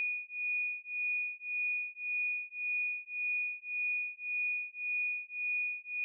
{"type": "beating tone pair", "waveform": "sine", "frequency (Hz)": [2460, 2461.8], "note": ["D#7", "D#7"], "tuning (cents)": [-20, -19], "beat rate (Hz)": 1.8, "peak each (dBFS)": [-36, -36], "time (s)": [0, 6.04], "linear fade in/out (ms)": 0, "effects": []}